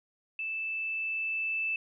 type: tone with level ramp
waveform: sine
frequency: 2637 Hz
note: E7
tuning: in tune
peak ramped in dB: -32 to -28 dBFS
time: 0.39-1.76 s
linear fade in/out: 2 ms
effects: none